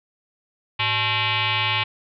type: tone with frequency modulation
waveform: sine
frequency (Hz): 108.1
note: A2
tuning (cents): -30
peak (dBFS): -19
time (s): 0.79-1.84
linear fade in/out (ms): 10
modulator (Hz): 486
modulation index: 6.8
effects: none